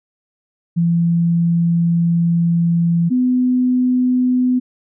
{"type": "tone pair in turn", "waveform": "sine", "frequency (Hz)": [169.4, 251.6], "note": ["E3", "B3"], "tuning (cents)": [48, 32], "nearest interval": "perfect fifth", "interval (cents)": 684, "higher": "second", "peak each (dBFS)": -12, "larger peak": "neither", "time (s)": [[0.76, 3.1], [3.1, 4.6]], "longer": "first", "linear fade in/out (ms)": 20, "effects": []}